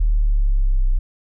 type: exponential sweep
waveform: sine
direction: down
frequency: 38.95 to 30.87 Hz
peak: -12 dBFS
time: 0-0.99 s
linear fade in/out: 10 ms
effects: tanh soft clip ceiling -9 dBFS